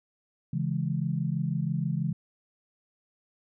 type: chord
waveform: sine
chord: C# minor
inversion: none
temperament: equal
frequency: 138.59 / 164.81 / 207.7 Hz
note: C#3 / E3 / G#3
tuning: 0 / 0 / 0 cents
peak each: -30 / -29 / -34 dBFS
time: 0.53-2.13 s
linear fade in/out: 5 ms
effects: none